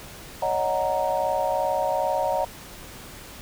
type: chord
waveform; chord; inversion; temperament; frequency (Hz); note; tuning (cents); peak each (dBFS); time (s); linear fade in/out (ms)
sine; D# minor seventh; third; equal with one note detuned; 559.8 / 622.3 / 740 / 932.3; C#5 / D#5 / F#5 / A#5; +17 / 0 / 0 / 0; -27; 0.42-2.45; 5
effects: pink hiss -42 dBFS RMS until 3.41 s